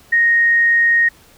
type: tone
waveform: sine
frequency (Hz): 1864.7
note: A#6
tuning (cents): 0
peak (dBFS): -10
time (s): 0.12-1.09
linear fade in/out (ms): 10
effects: pink hiss -48 dBFS RMS until 1.37 s